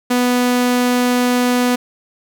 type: tone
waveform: sawtooth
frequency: 246.9 Hz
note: B3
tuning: in tune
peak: -9 dBFS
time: 0.1-1.76 s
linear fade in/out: 10 ms
effects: none

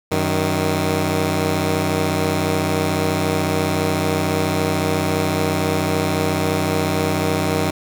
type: tone pair together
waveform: 10% pulse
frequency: 94.09 / 155.56 Hz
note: F#2 / D#3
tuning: +30 / 0 cents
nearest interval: major sixth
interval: 870 cents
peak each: -12 dBFS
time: 0.11-7.71 s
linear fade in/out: 10 ms
effects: none

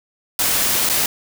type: noise with dropouts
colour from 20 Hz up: white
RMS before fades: -18 dBFS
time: 0.39-1.06 s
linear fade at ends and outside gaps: 2 ms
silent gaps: 0.891-0.896 s
effects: none

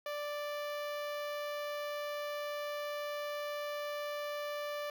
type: tone with notch filter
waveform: sawtooth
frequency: 587.3 Hz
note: D5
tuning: in tune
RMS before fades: -39 dBFS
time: 0.06-4.9 s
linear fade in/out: 2 ms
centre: 8100 Hz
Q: 0.81
effects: 12-bit

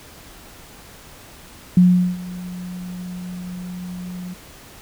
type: tone with ADSR envelope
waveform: sine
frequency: 180 Hz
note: F#3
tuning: 47 cents flat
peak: -7 dBFS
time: 1.77-4.34 s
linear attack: 3 ms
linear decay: 390 ms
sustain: -21 dB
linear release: 8 ms
effects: pink hiss -43 dBFS RMS until 4.81 s

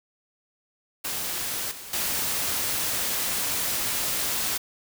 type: noise with level steps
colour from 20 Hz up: white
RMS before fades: -30 / -40 / -27 dBFS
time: 1.04-4.58 s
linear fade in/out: 10 ms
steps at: 1.71 / 1.93 s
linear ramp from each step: 5 ms
effects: none

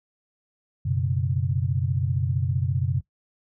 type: chord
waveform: sine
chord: F# suspended fourth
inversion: none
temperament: equal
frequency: 92.5 / 123.47 / 138.59 Hz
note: F#2 / B2 / C#3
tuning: 0 / 0 / 0 cents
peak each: -26 dBFS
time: 0.85-3.01 s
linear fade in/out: 10 ms
effects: noise-tail reverb RT60 0.1 s tail -18 dB re dry

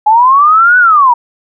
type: linear two-way sweep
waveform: sine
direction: up then down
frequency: 830.6 to 1500 to 926 Hz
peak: -3 dBFS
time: 0.06-1.14 s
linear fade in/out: 10 ms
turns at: 0.78 s
effects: none

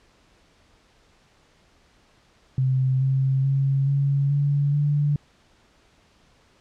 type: tone with pitch steps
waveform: sine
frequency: 130.81 / 133.71 / 136.68 / 139.71 / 142.81 / 145.98 Hz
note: C3 / C3 / C#3 / C#3 / D3 / D3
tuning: 0 / +38 / -24 / +14 / -48 / -10 cents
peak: -18 dBFS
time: 2.58-5.16 s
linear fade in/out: 2 ms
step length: 430 ms
effects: pink hiss -59 dBFS RMS until 6.6 s + low-pass 6000 Hz 12 dB/octave

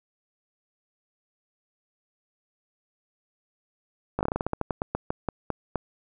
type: slowing click train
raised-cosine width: 1 ms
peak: -12 dBFS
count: 18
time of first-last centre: 4.19-5.757 s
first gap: 18 ms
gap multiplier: 1.18
effects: none

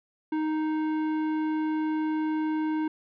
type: tone with tanh clipping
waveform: sine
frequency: 311.1 Hz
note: D#4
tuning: in tune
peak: -27 dBFS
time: 0.32-2.88 s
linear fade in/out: 5 ms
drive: 13 dB
effects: none

